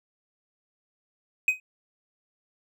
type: tone with exponential decay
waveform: triangle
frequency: 2515 Hz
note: D#7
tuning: 18 cents sharp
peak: -13 dBFS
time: 1.48-1.6 s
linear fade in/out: 2 ms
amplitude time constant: 26 ms
effects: none